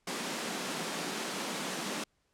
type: high-pass noise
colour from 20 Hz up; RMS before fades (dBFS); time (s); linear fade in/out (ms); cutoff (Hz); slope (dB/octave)
pink; -36; 0.07-2.04; 5; 170; 48
effects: pink hiss -75 dBFS RMS until 2.33 s + low-pass 9000 Hz 12 dB/octave